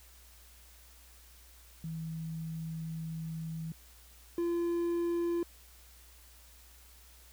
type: tone pair in turn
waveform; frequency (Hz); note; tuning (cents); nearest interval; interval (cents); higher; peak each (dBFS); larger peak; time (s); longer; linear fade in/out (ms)
sine / triangle; 161.7 / 342.6; E3 / F4; -33 / -33; octave + minor second; 1300; second; -36 / -27; second; 1.84-3.72 / 4.38-5.43; first; 2
effects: added 60 Hz sine -57 dBFS peak until 7.32 s + white hiss -59 dBFS RMS until 7.32 s